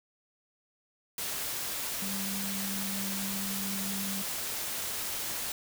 sine tone in noise, 196 Hz, G3, in tune, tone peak -36 dBFS, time 2.02-4.22 s, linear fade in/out 2 ms, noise white, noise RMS -35 dBFS, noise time 1.18-5.52 s, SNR -4 dB, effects none

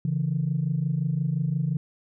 sine tone pair together, 139.07 / 164.81 Hz, C#3 / E3, +6 / 0 cents, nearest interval minor third, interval 294 cents, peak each -25 dBFS, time 0.05-1.77 s, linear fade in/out 2 ms, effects tanh soft clip ceiling -16 dBFS

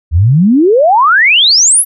sine exponential sweep, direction up, 73.42 to 11820 Hz, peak -4 dBFS, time 0.11-1.85 s, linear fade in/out 50 ms, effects none

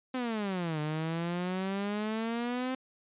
sawtooth exponential two-way sweep, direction down then up, 261.5 to 150 to 261.5 Hz, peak -27 dBFS, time 0.14-2.75 s, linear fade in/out 5 ms, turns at 0.8 s, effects resampled to 8000 Hz

